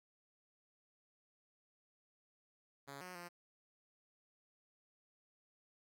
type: tone with pitch steps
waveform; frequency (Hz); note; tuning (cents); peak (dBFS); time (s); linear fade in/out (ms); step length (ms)
5% pulse; 139.8 / 181.8 / 174.7; C#3 / F#3 / F3; +15 / -30 / +1; -37; 2.87-3.29; 20; 140
effects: none